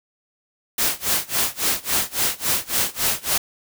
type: noise with tremolo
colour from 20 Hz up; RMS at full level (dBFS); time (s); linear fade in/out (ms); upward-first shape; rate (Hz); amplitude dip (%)
white; -19; 0.78-3.38; 5; sine; 3.6; 95
effects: none